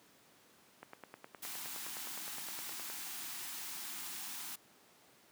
click train, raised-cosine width 0.5 ms, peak -32 dBFS, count 21, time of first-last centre 0.83-2.9 s, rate 9.66 Hz
white band-stop noise, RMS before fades -44 dBFS, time 1.42-4.56 s, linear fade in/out 10 ms, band 370 to 710 Hz, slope 96 dB/octave
effects pink hiss -64 dBFS RMS until 5.31 s + high-pass 200 Hz 12 dB/octave

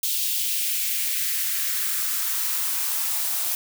blue noise with high-pass filter sweep, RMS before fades -25 dBFS, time 0.03-3.55 s, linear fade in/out 2 ms, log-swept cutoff 3400 to 660 Hz, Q 1.9, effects none

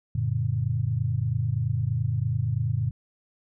sine chord, Gb augmented, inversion none, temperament just, 92.5 / 115.62 / 144.53 Hz, Gb2 / Bb2 / D3, 0 / -14 / -27 cents, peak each -30 / -25 / -29 dBFS, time 0.15-2.91 s, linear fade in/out 5 ms, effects none

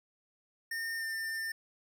square tone with pitch glide, 1822 to 1798 Hz, A#6 to A6, -40 to +37 cents, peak -35 dBFS, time 0.71-1.52 s, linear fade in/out 5 ms, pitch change -23 cents, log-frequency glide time 0.97-1.05 s, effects none

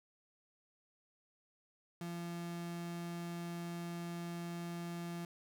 35% pulse tone, 171.4 Hz, F3, 32 cents flat, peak -39 dBFS, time 2.01-5.25 s, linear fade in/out 2 ms, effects none

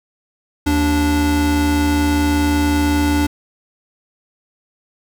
square tone pair together, 77.29 / 291.8 Hz, D#2 / D4, -11 / -11 cents, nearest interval octave + major seventh, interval 2300 cents, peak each -19 / -16 dBFS, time 0.66-3.27 s, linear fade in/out 10 ms, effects none

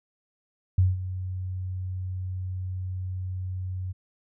sine tone with ADSR envelope, 92.5 Hz, F#2, in tune, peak -15 dBFS, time 0.78-3.93 s, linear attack 5 ms, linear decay 180 ms, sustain -14 dB, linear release 20 ms, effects none

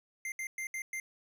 square tone bursts at uneven times, 2093 Hz, C7, in tune, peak -36 dBFS, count 5, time 0.25-0.32 / 0.39-0.47 / 0.58-0.67 / 0.74-0.82 / 0.93-1 s, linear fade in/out 2 ms, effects resampled to 32000 Hz

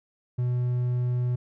triangle tone, 123.47 Hz, B2, in tune, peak -21 dBFS, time 0.38-1.36 s, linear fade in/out 10 ms, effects none

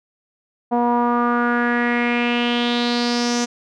sawtooth tone with low-pass filter sweep, 240 Hz, B3, 49 cents flat, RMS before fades -19 dBFS, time 0.71-3.46 s, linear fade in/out 20 ms, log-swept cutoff 820 to 6300 Hz, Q 4.5, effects none

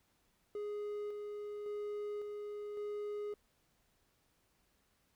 triangle tone with tremolo, 415.3 Hz, G#4, in tune, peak -36 dBFS, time 0.55-3.34 s, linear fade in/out 2 ms, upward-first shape square, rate 0.9 Hz, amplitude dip 30%, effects pink hiss -75 dBFS RMS until 5.15 s

